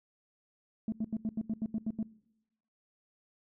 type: tone bursts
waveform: sine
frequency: 220 Hz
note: A3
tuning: in tune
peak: -28 dBFS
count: 10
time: 0.88-2.029 s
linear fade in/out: 2 ms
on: 42 ms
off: 81 ms
effects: noise-tail reverb RT60 0.9 s tail -23 dB re dry + tanh soft clip ceiling -27 dBFS